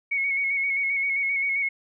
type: tone with vibrato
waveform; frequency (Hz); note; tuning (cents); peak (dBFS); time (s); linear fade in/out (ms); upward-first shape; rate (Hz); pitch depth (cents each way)
sine; 2208; C#7; -7; -22; 0.11-1.69; 10; square; 7.6; 26
effects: none